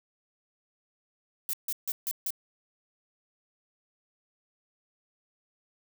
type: noise bursts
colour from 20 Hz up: violet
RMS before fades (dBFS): -31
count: 5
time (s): 1.49-2.305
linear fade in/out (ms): 0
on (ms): 43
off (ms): 150
effects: none